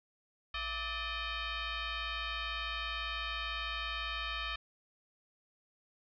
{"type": "tone with frequency modulation", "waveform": "sine", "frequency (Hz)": 670, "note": "E5", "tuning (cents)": 28, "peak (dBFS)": -35, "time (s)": [0.54, 4.56], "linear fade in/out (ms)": 5, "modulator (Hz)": 611, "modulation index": 5.2, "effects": []}